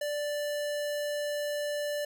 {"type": "tone", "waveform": "square", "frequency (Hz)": 587, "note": "D5", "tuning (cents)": -1, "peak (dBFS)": -31, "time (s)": [0.01, 2.05], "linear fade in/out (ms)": 5, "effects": ["11-bit"]}